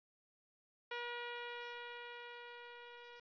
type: tone with level ramp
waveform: 10% pulse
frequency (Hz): 479.6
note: A#4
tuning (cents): +49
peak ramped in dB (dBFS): -32 to -46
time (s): 0.91-3.2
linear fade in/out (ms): 5
effects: resampled to 11025 Hz + 11-bit